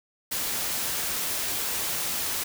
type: noise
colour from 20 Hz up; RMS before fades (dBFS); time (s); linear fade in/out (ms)
white; -29; 0.31-2.44; 10
effects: none